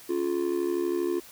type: tone with amplitude modulation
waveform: triangle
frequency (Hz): 350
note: F4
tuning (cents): +4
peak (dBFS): -19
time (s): 0.09-1.2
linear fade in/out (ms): 10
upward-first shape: sine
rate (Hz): 72.5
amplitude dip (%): 85
effects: white hiss -49 dBFS RMS until 1.31 s